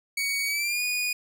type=tone with pitch glide; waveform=sawtooth; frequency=2245 to 2462 Hz; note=C#7 to D#7; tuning=+21 to -19 cents; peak=-22 dBFS; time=0.17-1.13 s; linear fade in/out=5 ms; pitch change=+160 cents; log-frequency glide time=0.46-0.82 s; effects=none